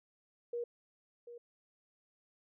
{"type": "tone with echo", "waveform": "sine", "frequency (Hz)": 476, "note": "A#4", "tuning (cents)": 36, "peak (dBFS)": -35, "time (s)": [0.53, 0.64], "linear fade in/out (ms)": 5, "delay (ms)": 740, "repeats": 1, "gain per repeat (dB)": -12, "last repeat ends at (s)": 1.38, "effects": []}